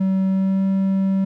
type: tone with pitch glide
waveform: triangle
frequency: 190.7 to 192.92 Hz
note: G3 to G3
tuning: -47 to -27 cents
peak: -14 dBFS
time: 0-1.25 s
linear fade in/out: 10 ms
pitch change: +20 cents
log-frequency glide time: 0.27-0.65 s
effects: none